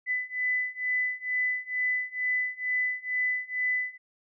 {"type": "beating tone pair", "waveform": "sine", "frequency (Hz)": [2000, 2002.2], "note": ["B6", "B6"], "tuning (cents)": [21, 23], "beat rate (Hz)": 2.2, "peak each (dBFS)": [-30, -29], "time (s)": [0.06, 3.98], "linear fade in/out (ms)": 50, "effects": []}